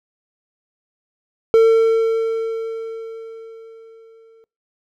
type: tone with exponential decay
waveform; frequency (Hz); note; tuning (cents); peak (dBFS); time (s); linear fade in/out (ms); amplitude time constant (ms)
triangle; 451; A4; +43; -5; 1.54-4.44; 0; 630
effects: noise-tail reverb RT60 0.3 s tail -25 dB re dry